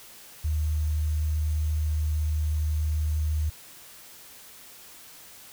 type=tone with sample-and-hold; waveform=sine; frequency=76.9 Hz; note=D#2; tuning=20 cents flat; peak=-23 dBFS; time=0.44-3.5 s; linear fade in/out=10 ms; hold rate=6300 Hz; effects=white hiss -48 dBFS RMS until 5.52 s